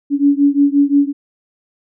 sine beating tone pair, 281.5 / 287.2 Hz, C#4 / D4, +27 / -39 cents, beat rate 5.7 Hz, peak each -12 / -13 dBFS, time 0.1-1.13 s, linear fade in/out 50 ms, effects none

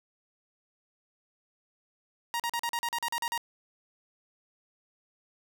sawtooth tone bursts, 940 Hz, A#5, 14 cents sharp, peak -25 dBFS, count 11, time 2.34-3.377 s, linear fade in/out 0 ms, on 57 ms, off 41 ms, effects none

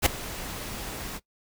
pink noise with ADSR envelope, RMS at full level -17 dBFS, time 0.02-1.2 s, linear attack 41 ms, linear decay 5 ms, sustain -19 dB, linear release 41 ms, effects noise-tail reverb RT60 0.1 s tail -20 dB re dry

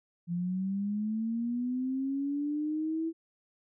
sine linear sweep, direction up, 170 to 329.6 Hz, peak -29 dBFS, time 0.27-3.13 s, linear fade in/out 50 ms, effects none

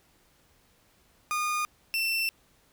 30% pulse tone pair in turn, 1222 / 2685 Hz, D#6 / E7, -32 / +31 cents, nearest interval octave + major second, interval 1363 cents, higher second, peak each -24 / -23 dBFS, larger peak second, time 1.31-1.65 / 1.94-2.29 s, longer second, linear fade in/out 0 ms, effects pink hiss -64 dBFS RMS until 2.72 s

